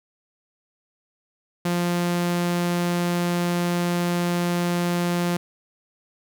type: tone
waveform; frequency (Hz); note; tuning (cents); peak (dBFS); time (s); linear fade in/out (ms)
sawtooth; 174.61; F3; 0; -17; 1.65-5.37; 5
effects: none